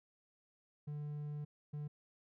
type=tone bursts at uneven times; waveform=triangle; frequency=147.9 Hz; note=D3; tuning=13 cents sharp; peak=-38 dBFS; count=2; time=0.87-1.45 / 1.73-1.88 s; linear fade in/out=10 ms; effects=none